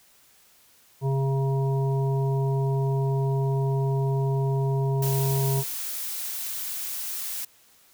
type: harmonic tone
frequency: 135.6 Hz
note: C#3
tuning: 38 cents flat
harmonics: 1 / 3 / 5 / 7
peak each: -22 / -30 / -38 / -36 dBFS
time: 1.01-5.64 s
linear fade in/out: 50 ms
type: noise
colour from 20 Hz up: blue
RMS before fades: -32 dBFS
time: 5.02-7.45 s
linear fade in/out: 5 ms
effects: white hiss -58 dBFS RMS until 7.93 s